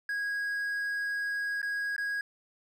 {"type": "tone with dropouts", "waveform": "triangle", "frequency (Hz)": 1648, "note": "G#6", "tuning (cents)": -14, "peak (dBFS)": -28, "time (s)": [0.09, 2.21], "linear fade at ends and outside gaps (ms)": 2, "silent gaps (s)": [[1.617, 1.628], [1.964, 1.98]], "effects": []}